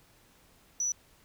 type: tone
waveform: sine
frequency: 5920 Hz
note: F#8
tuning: in tune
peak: -26 dBFS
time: 0.8-0.92 s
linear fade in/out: 2 ms
effects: tanh soft clip ceiling -25 dBFS + pink hiss -62 dBFS RMS until 1.24 s